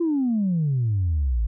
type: exponential sweep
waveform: sine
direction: down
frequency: 349.2 to 51.91 Hz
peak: -18 dBFS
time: 0-1.47 s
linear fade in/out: 10 ms
effects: tanh soft clip ceiling -16 dBFS